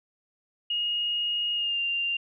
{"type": "tone with pitch glide", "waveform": "sine", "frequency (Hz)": [2867, 2787], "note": ["F7", "F7"], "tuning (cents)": [45, -4], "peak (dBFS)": -25, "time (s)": [0.7, 2.17], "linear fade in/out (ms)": 5, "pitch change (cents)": -49, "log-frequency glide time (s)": [1.54, 1.8], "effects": []}